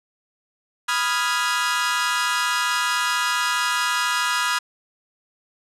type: chord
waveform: sawtooth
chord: F half-diminished seventh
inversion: second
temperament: equal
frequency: 987.8 / 1244.5 / 1396.9 / 1661.2 Hz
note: Cb6 / Eb6 / F6 / Ab6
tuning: 0 / 0 / 0 / 0 cents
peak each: -22 dBFS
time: 0.88-4.59 s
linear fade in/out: 10 ms
effects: low-pass 10000 Hz 12 dB/octave